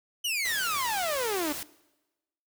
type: exponential sweep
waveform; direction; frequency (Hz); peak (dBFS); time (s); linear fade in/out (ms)
sawtooth; down; 3036 to 282.3; -24; 0.24-1.53; 10
type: noise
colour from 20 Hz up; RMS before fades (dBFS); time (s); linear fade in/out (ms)
white; -37; 0.45-1.63; 0
effects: noise-tail reverb RT60 1.0 s tail -20 dB re dry